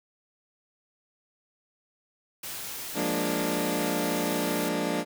white noise, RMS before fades -37 dBFS, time 2.43-4.69 s, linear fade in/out 5 ms
20% pulse chord, Bb dominant seventh, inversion second, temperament equal, 174.61 / 207.7 / 233.1 / 293.7 Hz, F3 / Ab3 / Bb3 / D4, 0 / 0 / 0 / 0 cents, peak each -28 / -29 / -28 / -25 dBFS, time 2.94-5.05 s, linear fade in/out 50 ms
effects none

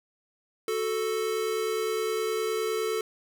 square tone pair together, 370.3 / 440 Hz, F#4 / A4, +1 / 0 cents, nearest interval minor third, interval 299 cents, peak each -34 / -28 dBFS, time 0.68-3.01 s, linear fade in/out 2 ms, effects none

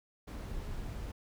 brown noise, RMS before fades -40 dBFS, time 0.27-1.12 s, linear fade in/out 10 ms, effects none

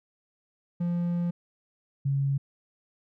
triangle / sine tone pair in turn, 173.5 / 138.34 Hz, F3 / C#3, -11 / -3 cents, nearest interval major third, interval 392 cents, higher first, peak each -23 dBFS, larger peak neither, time 0.8-1.31 / 2.05-2.38 s, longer first, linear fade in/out 10 ms, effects none

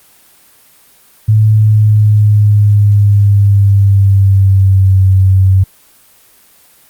sine tone with pitch glide, 108 to 95.11 Hz, A2 to F#2, -32 to +48 cents, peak -4 dBFS, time 1.28-5.64 s, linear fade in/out 10 ms, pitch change -220 cents, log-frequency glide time 1.5-5.03 s, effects white hiss -45 dBFS RMS until 6.89 s + Opus 24 kbps

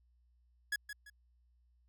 45% pulse tone with echo, 1678 Hz, G#6, 17 cents sharp, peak -32 dBFS, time 0.72-0.76 s, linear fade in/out 5 ms, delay 170 ms, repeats 2, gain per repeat -10 dB, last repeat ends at 1.1 s, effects added 60 Hz sine -67 dBFS peak until 1.88 s

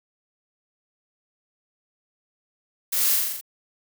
blue noise with echo, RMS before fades -24 dBFS, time 2.92-3.16 s, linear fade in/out 10 ms, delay 42 ms, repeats 6, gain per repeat -2 dB, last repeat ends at 3.412 s, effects none

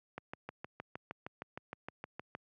click train, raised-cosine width 0.5 ms, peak -26 dBFS, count 15, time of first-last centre 0.18-2.351 s, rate 6.45 Hz, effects high-pass 100 Hz 12 dB/octave

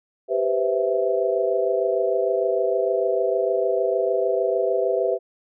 sine chord, C major seventh, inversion second, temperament equal with one note detuned, 392 / 493.9 / 520.5 / 659.3 Hz, G4 / B4 / C5 / E5, 0 / 0 / -9 / 0 cents, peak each -24 / -24 / -26 / -24 dBFS, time 0.28-5.19 s, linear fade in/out 50 ms, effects none

